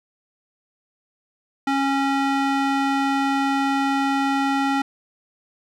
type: tone with band-pass filter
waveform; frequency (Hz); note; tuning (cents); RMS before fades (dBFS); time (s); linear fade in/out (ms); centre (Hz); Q
square; 274.5; C#4; -17; -21; 1.67-4.82; 5; 1100; 0.61
effects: none